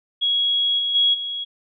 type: tone with level steps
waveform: sine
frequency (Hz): 3322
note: G#7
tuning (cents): 0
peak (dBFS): -17 / -20 / -14 / -25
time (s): 0.21-1.45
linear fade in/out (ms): 20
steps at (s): 0.78 / 0.94 / 1.13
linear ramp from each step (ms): 20
effects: none